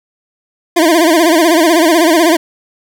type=tone with vibrato; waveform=25% pulse; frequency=328.7 Hz; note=E4; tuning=5 cents flat; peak=-3 dBFS; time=0.76-2.37 s; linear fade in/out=10 ms; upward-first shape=sine; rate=16 Hz; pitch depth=120 cents each way; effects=none